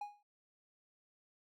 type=tone with exponential decay; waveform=triangle; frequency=825 Hz; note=G#5; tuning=12 cents flat; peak=-35 dBFS; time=0.01-0.23 s; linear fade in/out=5 ms; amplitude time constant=47 ms; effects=none